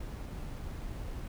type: noise with sample-and-hold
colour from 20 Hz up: brown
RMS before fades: -40 dBFS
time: 0-1.28 s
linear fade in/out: 5 ms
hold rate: 11025 Hz
effects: none